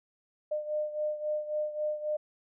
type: beating tone pair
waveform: sine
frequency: 604 / 607.7 Hz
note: D5 / D#5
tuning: +48 / -41 cents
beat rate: 3.7 Hz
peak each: -31 / -36 dBFS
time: 0.51-2.17 s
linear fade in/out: 10 ms
effects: none